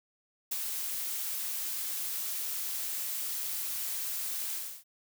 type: noise with ADSR envelope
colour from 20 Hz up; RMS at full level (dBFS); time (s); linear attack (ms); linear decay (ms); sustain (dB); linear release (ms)
blue; -32; 0.51-4.84; 11; 42; -3; 310
effects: none